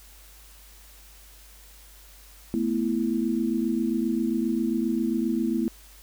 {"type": "chord", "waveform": "sine", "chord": "A suspended second", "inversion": "none", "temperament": "just", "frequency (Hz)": [220, 247.5, 330], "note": ["A3", "B3", "E4"], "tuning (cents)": [0, 4, 2], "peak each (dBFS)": -27, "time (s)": [2.54, 5.68], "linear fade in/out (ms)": 0, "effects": ["added 50 Hz sine -50 dBFS peak until 6.02 s", "white hiss -52 dBFS RMS until 6.02 s"]}